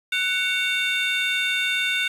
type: tone cluster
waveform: triangle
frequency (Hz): 1487 / 2229 / 2750 / 3607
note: F#6 / C#7 / F7 / A7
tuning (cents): +8 / +9 / -27 / +42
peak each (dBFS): -25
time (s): 0.12-2.08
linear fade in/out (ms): 5
effects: resampled to 32000 Hz + 7-bit